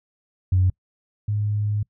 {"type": "tone pair in turn", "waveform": "sine", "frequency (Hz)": [92.5, 104.47], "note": ["F#2", "G#2"], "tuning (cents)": [0, 11], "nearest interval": "major second", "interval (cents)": 211, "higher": "second", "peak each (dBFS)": [-14, -20], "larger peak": "first", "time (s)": [[0.52, 0.7], [1.28, 1.83]], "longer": "second", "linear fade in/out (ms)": 5, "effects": ["noise-tail reverb RT60 0.1 s tail -26 dB re dry", "tanh soft clip ceiling -10 dBFS"]}